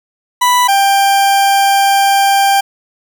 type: tone pair in turn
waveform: 40% pulse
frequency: 987.8 / 790.6 Hz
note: B5 / G5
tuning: 0 / +15 cents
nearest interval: major third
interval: 385 cents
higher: first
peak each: -7 dBFS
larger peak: neither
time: 0.41-0.68 / 0.68-2.61 s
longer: second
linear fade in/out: 10 ms
effects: none